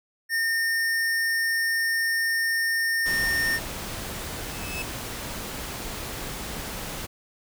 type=tone; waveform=square; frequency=1822 Hz; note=A#6; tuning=40 cents flat; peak=-23 dBFS; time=0.29-3.6 s; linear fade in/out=50 ms
type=noise; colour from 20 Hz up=pink; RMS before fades=-34 dBFS; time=3.05-7.07 s; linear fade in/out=20 ms
type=tone with exponential growth; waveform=40% pulse; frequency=2603 Hz; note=E7; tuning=22 cents flat; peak=-28 dBFS; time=4.22-4.82 s; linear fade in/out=1 ms; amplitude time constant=130 ms
effects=none